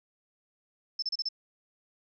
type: tone bursts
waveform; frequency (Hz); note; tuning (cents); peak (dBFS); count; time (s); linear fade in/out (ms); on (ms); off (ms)
sine; 5274; E8; 0; -28; 5; 0.99-1.288; 5; 34; 32
effects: none